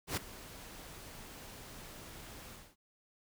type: noise with ADSR envelope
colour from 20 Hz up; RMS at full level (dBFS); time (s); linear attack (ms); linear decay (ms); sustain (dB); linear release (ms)
pink; -33; 0.07-2.76; 100; 9; -17; 250
effects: none